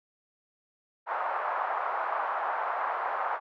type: band-pass noise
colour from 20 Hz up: white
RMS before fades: -31 dBFS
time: 1.06-3.4 s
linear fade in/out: 50 ms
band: 690 to 1200 Hz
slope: 24 dB/octave
effects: none